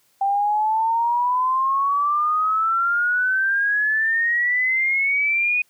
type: exponential sweep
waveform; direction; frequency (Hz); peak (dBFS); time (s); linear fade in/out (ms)
sine; up; 784 to 2489; -17; 0.21-5.62; 5
effects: white hiss -62 dBFS RMS until 5.69 s + high-pass 80 Hz 12 dB/octave